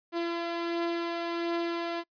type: beating tone pair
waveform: sawtooth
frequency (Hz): 339.4 / 340.8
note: F4 / F4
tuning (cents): -49 / -42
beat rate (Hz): 1.4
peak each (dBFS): -26 / -35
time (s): 0.12-2.04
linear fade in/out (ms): 50
effects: noise-tail reverb RT60 0.1 s tail -26 dB re dry + resampled to 11025 Hz